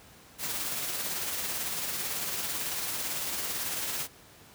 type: noise with tremolo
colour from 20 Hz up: white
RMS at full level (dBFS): -32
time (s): 0.38-4.08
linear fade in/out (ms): 50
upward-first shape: sine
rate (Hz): 18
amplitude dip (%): 30
effects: pink hiss -54 dBFS RMS until 4.54 s + high-pass 60 Hz 12 dB/octave